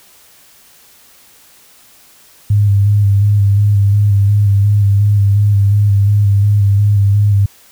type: tone with vibrato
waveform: sine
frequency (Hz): 101.5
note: G#2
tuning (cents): -39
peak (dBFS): -7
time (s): 2.5-7.46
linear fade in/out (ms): 5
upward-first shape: square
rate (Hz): 2.8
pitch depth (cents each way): 27
effects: white hiss -45 dBFS RMS until 7.71 s